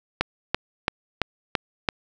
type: click train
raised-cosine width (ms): 0.3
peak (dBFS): -4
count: 6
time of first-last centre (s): 0.21-1.888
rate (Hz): 2.98
effects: none